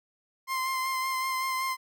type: tone with vibrato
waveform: 30% pulse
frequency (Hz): 1046.5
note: C6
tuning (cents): 0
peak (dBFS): -25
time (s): 0.47-1.77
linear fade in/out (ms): 50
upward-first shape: sine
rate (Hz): 5.3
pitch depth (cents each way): 20
effects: none